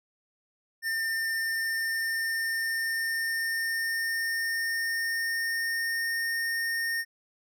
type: tone with pitch glide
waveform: square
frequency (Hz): 1804 to 1834.5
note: A6 to A#6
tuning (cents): +43 to -28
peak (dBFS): -28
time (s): 0.82-7.05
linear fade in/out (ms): 50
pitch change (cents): +29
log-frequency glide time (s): 1.35-6.26
effects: none